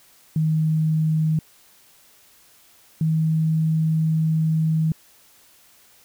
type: tone pair in turn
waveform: sine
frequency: 157.3 / 159.04 Hz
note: D#3 / D#3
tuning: +19 / +38 cents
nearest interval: unison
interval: 19 cents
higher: second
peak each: -17 dBFS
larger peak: neither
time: 0.36-1.39 / 3.01-4.92 s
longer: second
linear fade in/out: 2 ms
effects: white hiss -54 dBFS RMS until 6.04 s